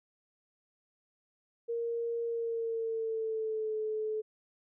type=tone with pitch glide; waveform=sine; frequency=466.2 to 432.5 Hz; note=A#4 to A4; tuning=0 to -30 cents; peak=-31 dBFS; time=1.68-4.22 s; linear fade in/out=20 ms; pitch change=-130 cents; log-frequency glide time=2.24-3.76 s; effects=none